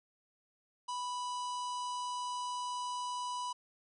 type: harmonic tone with a mistuned harmonic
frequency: 987.8 Hz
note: B5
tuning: in tune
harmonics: 1 / 3 / 4 / 5 / 6 / 7 / 8 / 9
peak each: -36 / -48 / -53 / -52 / -53 / -58 / -58 / -54 dBFS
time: 0.88-3.53 s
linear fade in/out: 10 ms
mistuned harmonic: 7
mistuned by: -59 cents
effects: none